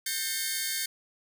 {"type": "tone cluster", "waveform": "10% pulse", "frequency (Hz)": [1573, 1807, 2162, 3671, 4652], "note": ["G6", "A6", "C#7", "A#7", "D8"], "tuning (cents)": [6, 46, -44, -27, -17], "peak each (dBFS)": [-28, -28, -25, -32, -28], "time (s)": [0.06, 0.86], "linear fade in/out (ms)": 5, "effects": []}